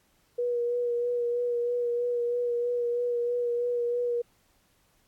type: tone with vibrato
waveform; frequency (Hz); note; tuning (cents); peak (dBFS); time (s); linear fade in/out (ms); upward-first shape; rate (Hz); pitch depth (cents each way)
sine; 481.3; B4; -45; -25; 0.38-4.22; 10; sine; 3.1; 20
effects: pink hiss -67 dBFS RMS until 5.07 s + AAC 64 kbps